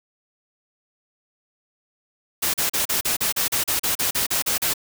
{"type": "noise bursts", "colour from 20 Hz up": "white", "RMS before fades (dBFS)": -22, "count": 15, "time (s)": [2.42, 4.738], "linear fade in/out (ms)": 10, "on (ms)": 120, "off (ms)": 37, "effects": []}